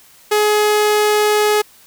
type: tone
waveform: sawtooth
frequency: 421.2 Hz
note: G#4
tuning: 24 cents sharp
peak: -8 dBFS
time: 0.31-1.62 s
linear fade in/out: 10 ms
effects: white hiss -47 dBFS RMS until 1.86 s